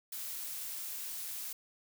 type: noise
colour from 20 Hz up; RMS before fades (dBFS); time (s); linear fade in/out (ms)
blue; -41; 0.12-1.53; 5
effects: none